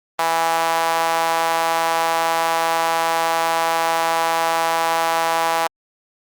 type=tone with high-pass filter; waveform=sawtooth; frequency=164.81 Hz; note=E3; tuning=in tune; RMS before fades=-19 dBFS; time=0.19-5.67 s; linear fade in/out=2 ms; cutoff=830 Hz; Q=2.9; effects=Opus 24 kbps